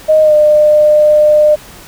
sine tone with pitch glide, 622.3 to 602.8 Hz, D#5 to D5, 0 to +45 cents, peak -4 dBFS, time 0.08-1.56 s, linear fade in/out 20 ms, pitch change -55 cents, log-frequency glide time 0.22-0.34 s, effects pink hiss -35 dBFS RMS until 1.87 s

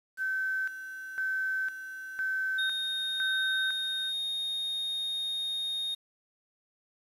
sine tone with tremolo, 1538 Hz, G6, 33 cents flat, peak -28 dBFS, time 0.17-4.13 s, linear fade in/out 50 ms, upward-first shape square, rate 0.99 Hz, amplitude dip 70%
triangle tone, 3704 Hz, A#7, 12 cents flat, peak -29 dBFS, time 2.58-5.95 s, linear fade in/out 10 ms
effects resampled to 32000 Hz + 9-bit

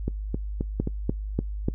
two click trains, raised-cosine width 3 ms, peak -10 / -14 dBFS, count 4 / 4, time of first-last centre 0.8-1.685 / 0.08-0.874 s, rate 3.39 / 3.78 Hz, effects noise-tail reverb RT60 0.1 s tail -21 dB re dry + added 51 Hz sine -29 dBFS peak until 1.74 s

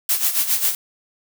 blue noise with tremolo, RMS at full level -17 dBFS, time 0.09-0.75 s, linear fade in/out 2 ms, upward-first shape sine, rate 7.4 Hz, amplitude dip 70%, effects none

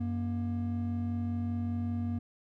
triangle tone pair together, 94 / 236.9 Hz, F#2 / A#3, +28 / +28 cents, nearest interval octave + major third, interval 1600 cents, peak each -31 / -31 dBFS, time 0-2.19 s, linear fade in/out 10 ms, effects none

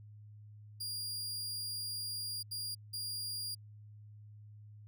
sawtooth tone bursts at uneven times, 4815 Hz, D8, 42 cents sharp, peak -35 dBFS, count 3, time 0.8-2.43 / 2.51-2.75 / 2.93-3.55 s, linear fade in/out 10 ms, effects added 105 Hz sine -51 dBFS peak until 4.87 s

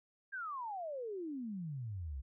sine exponential sweep, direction down, 1640 to 61.74 Hz, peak -39 dBFS, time 0.32-2.22 s, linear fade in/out 20 ms, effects none

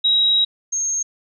sine tone pair in turn, 3833 / 6446 Hz, A#7 / G8, +47 / +47 cents, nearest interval major sixth, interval 900 cents, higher second, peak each -13 / -19 dBFS, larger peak first, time 0.04-0.45 / 0.72-1.03 s, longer first, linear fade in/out 10 ms, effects none

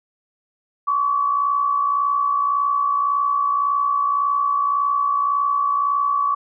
sine tone pair together, 1077.2 / 1139 Hz, C#6 / C#6, -50 / +47 cents, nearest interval minor second, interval 97 cents, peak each -26 / -17 dBFS, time 0.87-6.35 s, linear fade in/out 10 ms, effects none

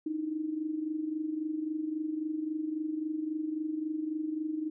sine tone with amplitude modulation, 311.1 Hz, D#4, in tune, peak -28 dBFS, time 0.06-4.7 s, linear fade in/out 5 ms, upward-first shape sine, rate 23.7 Hz, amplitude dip 65%, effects none

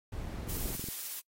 brown noise, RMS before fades -39 dBFS, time 0.12-0.76 s, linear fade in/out 5 ms
click train, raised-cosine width 3 ms, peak -31 dBFS, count 15, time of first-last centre 0.25-0.886 s, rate 22 Hz
blue noise with tremolo, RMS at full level -38 dBFS, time 0.48-1.21 s, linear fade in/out 20 ms, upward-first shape triangle, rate 16 Hz, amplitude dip 25%
effects noise-tail reverb RT60 0.1 s tail -26 dB re dry + AAC 48 kbps

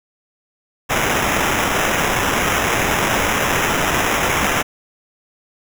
white noise with sample-and-hold, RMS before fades -18 dBFS, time 0.89-4.63 s, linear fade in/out 20 ms, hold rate 4410 Hz, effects none

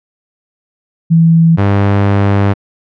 sine / sawtooth tone pair in turn, 164.81 / 100.13 Hz, E3 / G2, 0 / +37 cents, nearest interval major sixth, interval 863 cents, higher first, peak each -4 dBFS, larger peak neither, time 1.1-1.57 / 1.57-2.54 s, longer second, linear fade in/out 20 ms, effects low-pass 2000 Hz 12 dB/octave

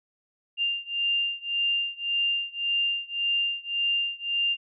sine beating tone pair, 2794 / 2795.8 Hz, F7 / F7, 0 / +1 cents, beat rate 1.8 Hz, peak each -27 / -28 dBFS, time 0.57-4.57 s, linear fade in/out 50 ms, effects none

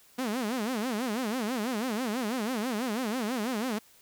sawtooth tone with vibrato, 233.1 Hz, A#3, in tune, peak -25 dBFS, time 0.18-3.79 s, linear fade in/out 10 ms, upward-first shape sine, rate 6.1 Hz, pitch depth 220 cents each way, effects white hiss -59 dBFS RMS until 4.01 s

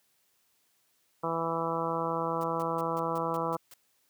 harmonic tone, 165.3 Hz, E3, 5 cents sharp, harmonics 1 / 2 / 3 / 4 / 5 / 6 / 7 / 8, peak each -38 / -38 / -34 / -38 / -38 / -35 / -36 / -39 dBFS, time 1.23-3.57 s, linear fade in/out 10 ms
white noise bursts, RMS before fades -50 dBFS, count 8, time 2.41-3.738 s, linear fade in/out 0 ms, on 26 ms, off 160 ms
effects white hiss -71 dBFS RMS until 4.09 s + high-pass 80 Hz 12 dB/octave

